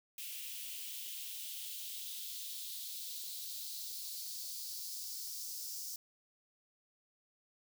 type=noise with high-pass filter sweep; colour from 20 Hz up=blue; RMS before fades=-44 dBFS; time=0.18-5.96 s; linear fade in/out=2 ms; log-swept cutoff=2700 to 5400 Hz; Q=3.1; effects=none